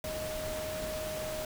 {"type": "tone in noise", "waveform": "sine", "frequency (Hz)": 622.3, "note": "D#5", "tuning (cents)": 0, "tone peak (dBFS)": -36, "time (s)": [0.04, 1.45], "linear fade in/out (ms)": 2, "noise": "pink", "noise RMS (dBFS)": -40, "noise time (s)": [0.04, 1.45], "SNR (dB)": 1, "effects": []}